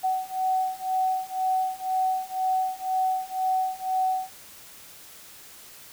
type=beating tone pair; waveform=sine; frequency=750 / 752 Hz; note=F#5 / F#5; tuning=+23 / +28 cents; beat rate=2 Hz; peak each=-27 / -26 dBFS; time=0.03-4.3 s; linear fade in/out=20 ms; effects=white hiss -47 dBFS RMS until 5.92 s